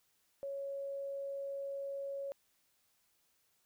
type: tone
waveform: sine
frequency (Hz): 554.4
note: C#5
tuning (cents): 0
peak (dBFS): -38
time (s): 0.43-2.32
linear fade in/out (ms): 0
effects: white hiss -75 dBFS RMS until 3.65 s